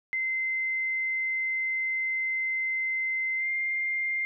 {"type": "tone with pitch glide", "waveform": "sine", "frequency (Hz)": [2070, 2106], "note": ["C7", "C7"], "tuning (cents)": [-19, 11], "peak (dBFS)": -26, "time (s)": [0.13, 4.25], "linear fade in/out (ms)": 0, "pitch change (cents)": 30, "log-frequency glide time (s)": [3.37, 3.48], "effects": []}